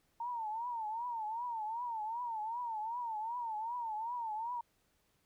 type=tone with vibrato; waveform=sine; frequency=913 Hz; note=A#5; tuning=36 cents flat; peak=-36 dBFS; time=0.2-4.61 s; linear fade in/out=5 ms; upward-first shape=triangle; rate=2.6 Hz; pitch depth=150 cents each way; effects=pink hiss -75 dBFS RMS until 5.25 s